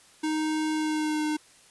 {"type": "tone with pitch glide", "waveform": "square", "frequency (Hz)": [310.8, 304.9], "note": ["D#4", "D#4"], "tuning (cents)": [-2, -35], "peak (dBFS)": -26, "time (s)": [0.23, 1.37], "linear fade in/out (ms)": 10, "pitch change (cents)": -33, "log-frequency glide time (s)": [0.73, 1.25], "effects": ["white hiss -56 dBFS RMS until 1.7 s", "resampled to 24000 Hz"]}